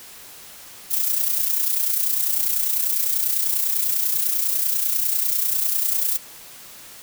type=noise with amplitude modulation; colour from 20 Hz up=violet; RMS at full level=-19 dBFS; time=0.9-6.18 s; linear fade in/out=20 ms; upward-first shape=sine; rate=30.1 Hz; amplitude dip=55%; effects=white hiss -42 dBFS RMS until 7.02 s